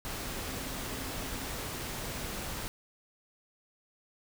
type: tone in noise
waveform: sine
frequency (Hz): 261.6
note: C4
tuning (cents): 0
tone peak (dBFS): -46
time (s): 0.46-1.5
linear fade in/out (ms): 0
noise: pink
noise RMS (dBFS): -38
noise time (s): 0.05-2.68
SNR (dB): -11
effects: none